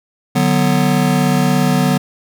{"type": "chord", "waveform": "square", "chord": "B minor", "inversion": "first", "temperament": "just", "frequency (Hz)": [148.16, 185.21, 246.9], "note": ["D3", "F#3", "B3"], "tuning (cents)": [16, 2, 0], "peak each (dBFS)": -17, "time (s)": [0.35, 1.98], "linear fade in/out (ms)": 10, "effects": []}